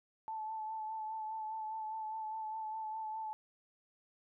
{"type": "tone with vibrato", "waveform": "sine", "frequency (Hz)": 874, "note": "A5", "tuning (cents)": -12, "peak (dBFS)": -38, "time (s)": [0.28, 3.33], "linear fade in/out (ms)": 0, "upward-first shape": "sine", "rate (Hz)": 4.9, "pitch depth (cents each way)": 24, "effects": []}